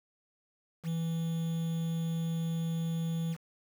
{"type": "tone with quantisation", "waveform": "triangle", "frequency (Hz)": 164.81, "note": "E3", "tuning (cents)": 0, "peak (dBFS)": -28, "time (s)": [0.83, 3.37], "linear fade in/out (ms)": 50, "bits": 8, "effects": []}